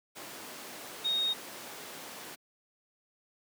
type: tone in noise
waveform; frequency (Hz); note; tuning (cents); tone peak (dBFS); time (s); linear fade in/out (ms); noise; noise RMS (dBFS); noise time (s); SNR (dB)
sine; 3729; A#7; 0; -27; 1.04-1.34; 20; pink; -43; 0.15-2.36; +13
effects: high-pass 300 Hz 12 dB/octave